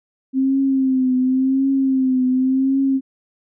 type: tone with vibrato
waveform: sine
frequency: 262.9 Hz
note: C4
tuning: 8 cents sharp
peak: -14 dBFS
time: 0.33-3.01 s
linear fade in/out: 50 ms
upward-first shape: triangle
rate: 0.91 Hz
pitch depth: 62 cents each way
effects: none